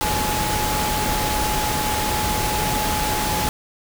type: tone in noise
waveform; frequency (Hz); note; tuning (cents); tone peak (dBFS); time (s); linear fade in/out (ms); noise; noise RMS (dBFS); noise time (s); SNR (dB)
sine; 848; G#5; +36; -24; 0.01-3.49; 0; pink; -23; 0.01-3.49; -4
effects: none